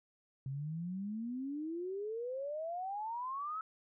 sine exponential sweep, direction up, 130.81 to 1318.5 Hz, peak -37 dBFS, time 0.46-3.61 s, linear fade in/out 2 ms, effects none

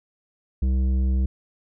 sine tone with tanh clipping, 64.8 Hz, C2, 16 cents flat, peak -20 dBFS, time 0.62-1.26 s, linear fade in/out 5 ms, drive 10 dB, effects none

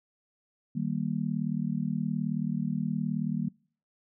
sine chord, Eb major, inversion none, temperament just, 155.56 / 194.45 / 233.3 Hz, Eb3 / G3 / Bb3, 0 / -14 / +2 cents, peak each -32 dBFS, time 0.75-3.49 s, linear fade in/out 10 ms, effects noise-tail reverb RT60 0.5 s tail -26 dB re dry

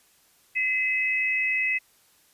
sine tone pair together, 2038 / 2568 Hz, C7 / E7, -46 / -46 cents, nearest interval major third, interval 400 cents, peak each -25 dBFS, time 0.55-1.79 s, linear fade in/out 20 ms, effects white hiss -61 dBFS RMS until 2.33 s + resampled to 32000 Hz

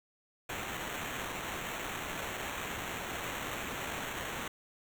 white noise with sample-and-hold, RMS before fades -39 dBFS, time 0.49-4.48 s, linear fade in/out 5 ms, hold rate 4900 Hz, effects none

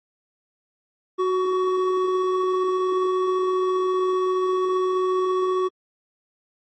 triangle tone pair together, 370 / 1124.9 Hz, F#4 / C#6, 0 / +25 cents, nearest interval octave + perfect fifth, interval 1925 cents, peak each -18 / -24 dBFS, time 1.18-5.69 s, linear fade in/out 20 ms, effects MP3 32 kbps

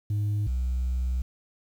sine tone pair in turn, 103.83 / 62.91 Hz, G#2 / B1, 0 / +33 cents, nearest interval major sixth, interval 867 cents, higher first, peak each -21 / -22 dBFS, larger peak first, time 0.1-0.47 / 0.47-1.22 s, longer second, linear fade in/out 5 ms, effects tanh soft clip ceiling -23 dBFS + 9-bit

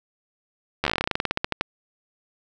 slowing click train, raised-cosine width 0.3 ms, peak -6 dBFS, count 21, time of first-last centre 0.84-1.61 s, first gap 12 ms, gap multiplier 1.11, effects none

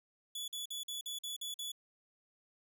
sawtooth tone bursts, 3427 Hz, A7, 46 cents flat, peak -36 dBFS, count 8, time 0.35-1.719 s, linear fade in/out 5 ms, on 130 ms, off 47 ms, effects none

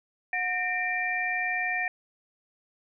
sine tone cluster, 730 / 1827 / 2360 Hz, F#5 / A#6 / D7, -24 / -35 / +8 cents, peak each -33 / -29 / -30 dBFS, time 0.33-1.88 s, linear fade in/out 2 ms, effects none

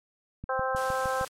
click train, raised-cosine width 5 ms, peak -25 dBFS, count 6, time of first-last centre 0.44-1.212 s, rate 6.48 Hz
harmonic tone, 261.6 Hz, C4, in tune, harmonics 2 / 3 / 4 / 5 / 6, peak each -30 / -32 / -33 / -34 / -35 dBFS, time 0.49-1.25 s, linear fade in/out 5 ms
white noise, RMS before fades -41 dBFS, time 0.76-1.28 s, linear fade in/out 2 ms
effects low-pass 10000 Hz 12 dB/octave + MP3 96 kbps

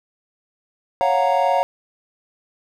triangle chord, Gb major seventh, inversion second, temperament equal, 554.4 / 698.5 / 740 / 932.3 Hz, Db5 / F5 / Gb5 / Bb5, 0 / 0 / 0 / 0 cents, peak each -19 dBFS, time 1.01-1.63 s, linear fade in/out 0 ms, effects none

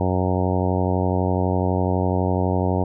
harmonic tone, 92 Hz, F#2, 9 cents flat, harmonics 1 / 2 / 3 / 4 / 5 / 6 / 7 / 8 / 9 / 10, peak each -22 / -25 / -27 / -28 / -29 / -30 / -30 / -31 / -32 / -32 dBFS, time 0-2.84 s, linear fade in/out 5 ms, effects none

